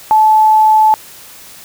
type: tone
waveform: sine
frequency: 867 Hz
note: A5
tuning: 26 cents flat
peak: -5 dBFS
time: 0.11-0.94 s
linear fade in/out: 0 ms
effects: white hiss -36 dBFS RMS until 1.64 s